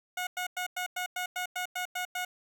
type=tone bursts; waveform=15% pulse; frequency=726 Hz; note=F#5; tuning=33 cents flat; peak=-25 dBFS; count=11; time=0.17-2.25 s; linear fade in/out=5 ms; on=100 ms; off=98 ms; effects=none